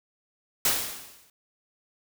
white noise with exponential decay, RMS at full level -21 dBFS, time 0.65-1.3 s, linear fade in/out 2 ms, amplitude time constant 140 ms, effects none

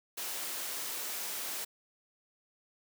white high-pass noise, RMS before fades -38 dBFS, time 0.17-1.65 s, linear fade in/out 10 ms, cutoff 280 Hz, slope 12 dB/octave, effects none

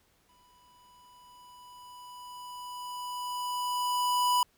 square tone with exponential growth, 987.8 Hz, B5, in tune, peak -23 dBFS, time 0.29-4.43 s, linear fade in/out 2 ms, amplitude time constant 900 ms, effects pink hiss -68 dBFS RMS until 4.57 s

